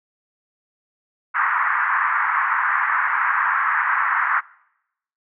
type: band-pass noise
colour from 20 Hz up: pink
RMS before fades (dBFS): -20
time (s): 1.34-4.41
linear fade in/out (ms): 20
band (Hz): 990 to 1900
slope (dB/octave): 48
effects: noise-tail reverb RT60 0.8 s tail -23 dB re dry